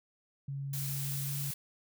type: tone with pitch glide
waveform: sine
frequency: 138.59 to 140.52 Hz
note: C#3 to C#3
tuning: 0 to +24 cents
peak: -35 dBFS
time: 0.48-1.51 s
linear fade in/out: 5 ms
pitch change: +24 cents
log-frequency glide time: 1.27-1.34 s
type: noise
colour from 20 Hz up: blue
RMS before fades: -39 dBFS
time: 0.73-1.54 s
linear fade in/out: 5 ms
effects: none